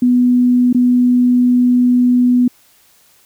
sine tone with dropouts, 247.1 Hz, B3, 1 cent sharp, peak -8 dBFS, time 0.02-2.48 s, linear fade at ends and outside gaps 5 ms, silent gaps 0.729-0.746 s, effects white hiss -51 dBFS RMS until 3.25 s

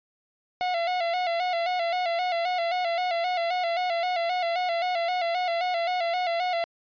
45% pulse tone with vibrato, 702 Hz, F5, 9 cents sharp, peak -24 dBFS, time 0.61-6.64 s, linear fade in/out 0 ms, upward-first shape square, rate 3.8 Hz, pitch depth 62 cents each way, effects resampled to 11025 Hz

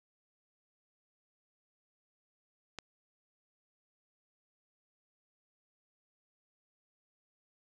click, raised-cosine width 0.2 ms, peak -23 dBFS, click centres 2.787 s, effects resampled to 22050 Hz

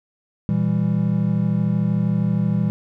triangle chord, E diminished, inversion second, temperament just, 118.67 / 164.81 / 197.78 Hz, Bb2 / E3 / G3, +31 / 0 / +16 cents, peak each -21 / -19 / -19 dBFS, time 0.49-2.7 s, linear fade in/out 0 ms, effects none

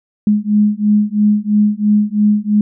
sine beating tone pair, 207.7 / 210.7 Hz, G#3 / G#3, 0 / +25 cents, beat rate 3 Hz, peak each -13 dBFS, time 0.27-2.61 s, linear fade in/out 2 ms, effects none

